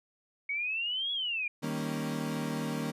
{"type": "exponential two-way sweep", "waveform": "sine", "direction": "up then down", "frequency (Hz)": [2217, 3382, 2370], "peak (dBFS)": -30, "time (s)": [0.49, 1.48], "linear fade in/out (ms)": 5, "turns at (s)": 1.12}
{"type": "chord", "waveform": "35% pulse", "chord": "Eb dominant seventh", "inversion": "none", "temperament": "equal", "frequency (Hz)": [155.56, 196, 233.1, 277.2], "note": ["Eb3", "G3", "Bb3", "Db4"], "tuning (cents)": [0, 0, 0, 0], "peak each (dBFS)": [-35, -39, -34, -37], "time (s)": [1.62, 2.92], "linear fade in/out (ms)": 20}
{"effects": ["resampled to 32000 Hz"]}